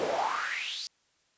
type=noise with high-pass filter sweep; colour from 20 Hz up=brown; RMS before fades=-32 dBFS; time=0-0.87 s; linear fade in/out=0 ms; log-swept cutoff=430 to 5000 Hz; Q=5.8; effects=white hiss -70 dBFS RMS until 1.37 s + resampled to 16000 Hz